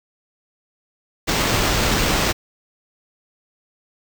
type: noise with sample-and-hold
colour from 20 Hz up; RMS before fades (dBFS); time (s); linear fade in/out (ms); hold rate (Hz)
pink; -19; 1.27-2.33; 20; 11025
effects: none